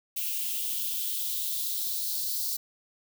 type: noise with high-pass filter sweep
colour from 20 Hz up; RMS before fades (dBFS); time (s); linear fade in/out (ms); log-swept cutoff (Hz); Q
violet; -31; 0.16-2.57; 10; 2700 to 4500; 3.9
effects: none